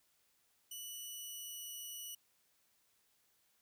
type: tone with pitch glide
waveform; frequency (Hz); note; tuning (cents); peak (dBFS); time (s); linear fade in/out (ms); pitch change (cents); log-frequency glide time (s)
10% pulse; 2960 to 2943; F#7 to F#7; 0 to -10; -37; 0.71-2.15; 5; -10; 0.87-1.68
effects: white hiss -75 dBFS RMS until 3.61 s